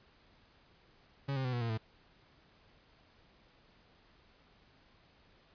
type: tone with pitch steps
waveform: 40% pulse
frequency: 138.59 / 132.48 / 126.65 / 121.07 / 115.73 / 110.64 Hz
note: C#3 / C3 / B2 / B2 / A#2 / A2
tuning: 0 / +22 / +44 / -34 / -12 / +10 cents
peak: -32 dBFS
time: 1.28-1.778 s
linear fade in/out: 10 ms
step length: 83 ms
effects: pink hiss -65 dBFS RMS until 5.54 s + resampled to 11025 Hz